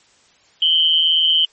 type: tone pair together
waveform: sine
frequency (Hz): 2977 / 3139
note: F#7 / G7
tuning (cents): +10 / +2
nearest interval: minor second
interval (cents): 92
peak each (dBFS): -16 / -14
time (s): 0.62-1.45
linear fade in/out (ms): 2
effects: white hiss -54 dBFS RMS until 1.52 s + MP3 32 kbps